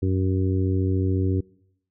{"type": "harmonic tone", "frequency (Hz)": 94, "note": "F#2", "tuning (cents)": 28, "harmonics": [1, 2, 3, 4, 5], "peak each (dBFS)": [-21, -31, -27, -29, -36], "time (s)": [0.02, 1.41], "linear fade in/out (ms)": 10, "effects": ["noise-tail reverb RT60 0.8 s tail -25 dB re dry"]}